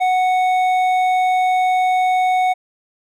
triangle tone with hard clipping, 739 Hz, F#5, 2 cents flat, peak -15 dBFS, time 0-2.54 s, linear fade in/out 20 ms, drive 11 dB, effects none

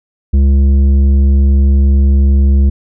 triangle tone with tanh clipping, 68.8 Hz, C#2, 12 cents flat, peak -7 dBFS, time 0.33-2.7 s, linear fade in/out 10 ms, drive 13 dB, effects none

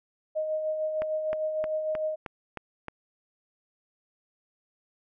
sine tone with tremolo, 622.3 Hz, D#5, in tune, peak -25 dBFS, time 0.35-2.16 s, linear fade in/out 20 ms, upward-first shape sine, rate 6.6 Hz, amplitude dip 40%
click train, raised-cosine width 0.5 ms, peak -20 dBFS, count 7, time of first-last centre 1.02-2.883 s, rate 3.22 Hz
effects none

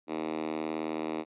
5% pulse tone with high-pass filter, 79 Hz, D#2, 27 cents sharp, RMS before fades -34 dBFS, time 0.07-1.25 s, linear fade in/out 50 ms, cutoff 290 Hz, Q 2.9, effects resampled to 8000 Hz

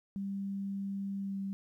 sine tone with pitch glide, 197.1 to 195.51 Hz, G3 to G3, +10 to -4 cents, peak -34 dBFS, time 0.16-1.53 s, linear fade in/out 0 ms, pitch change -14 cents, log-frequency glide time 1.19-1.38 s, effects 12-bit

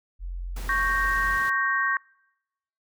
sine tone, 44.07 Hz, F1, 16 cents sharp, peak -30 dBFS, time 0.19-1.39 s, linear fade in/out 50 ms
pink noise, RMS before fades -41 dBFS, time 0.56-1.5 s, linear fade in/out 5 ms
sine chord, G diminished, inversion second, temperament equal, 1108.7 / 1568 / 1864.7 Hz, Db6 / G6 / Bb6, 0 / 0 / 0 cents, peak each -26 dBFS, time 0.69-1.97 s, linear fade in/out 2 ms
effects noise-tail reverb RT60 0.9 s tail -26 dB re dry

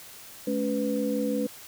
sine tone cluster, 214.6 / 280.4 / 496.9 Hz, A3 / C#4 / B4, -43 / +20 / +11 cents, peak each -29 dBFS, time 0.47-1.47 s, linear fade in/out 5 ms, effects white hiss -46 dBFS RMS until 1.67 s

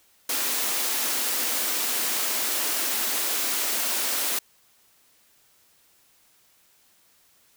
white high-pass noise, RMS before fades -26 dBFS, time 0.29-4.39 s, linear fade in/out 5 ms, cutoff 220 Hz, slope 96 dB/octave, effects white hiss -61 dBFS RMS until 7.56 s

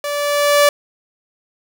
sawtooth tone with level ramp, 580 Hz, D5, 22 cents flat, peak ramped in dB -17 to -4 dBFS, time 0.04-0.69 s, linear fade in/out 2 ms, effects none

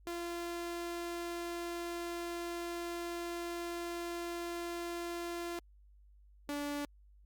sawtooth tone pair in turn, 343.9 / 289.2 Hz, F4 / D4, -27 / -27 cents, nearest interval minor third, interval 300 cents, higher first, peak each -34 / -32 dBFS, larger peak second, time 0.07-5.59 / 6.49-6.85 s, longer first, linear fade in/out 0 ms, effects added 50 Hz sine -58 dBFS peak until 7.25 s + Opus 48 kbps

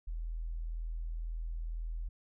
sine tone, 41 Hz, E1, 9 cents flat, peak -35 dBFS, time 0.07-2.09 s, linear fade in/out 10 ms, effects none

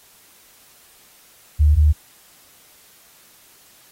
sine tone pair in turn, 74.9 / 75.68 Hz, D2 / D#2, +35 / -47 cents, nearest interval unison, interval 18 cents, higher second, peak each -10 dBFS, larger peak neither, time 1.59-1.76 / 1.76-1.93 s, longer neither, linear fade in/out 20 ms, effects white hiss -51 dBFS RMS until 3.91 s + AAC 48 kbps

